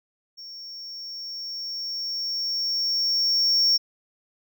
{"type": "tone with level ramp", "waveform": "triangle", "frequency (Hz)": 5490, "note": "F8", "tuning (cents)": -31, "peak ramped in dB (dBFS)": [-37, -15], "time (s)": [0.37, 3.78], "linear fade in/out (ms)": 20, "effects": []}